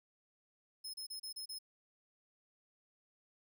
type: tone bursts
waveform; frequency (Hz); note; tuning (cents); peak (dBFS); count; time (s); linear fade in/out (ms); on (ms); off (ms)
sawtooth; 5170; E8; -34; -40; 6; 0.84-1.588; 10; 98; 32
effects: none